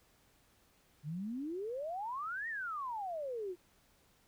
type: exponential two-way sweep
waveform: sine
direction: up then down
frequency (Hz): 140 to 1894 to 342.1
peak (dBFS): -37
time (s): 1.03-3.56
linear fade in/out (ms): 50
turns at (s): 2.48
effects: pink hiss -69 dBFS RMS until 4.27 s